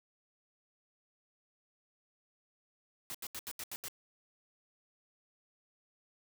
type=noise bursts; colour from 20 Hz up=white; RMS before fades=-42 dBFS; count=7; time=3.1-3.883 s; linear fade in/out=0 ms; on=45 ms; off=78 ms; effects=none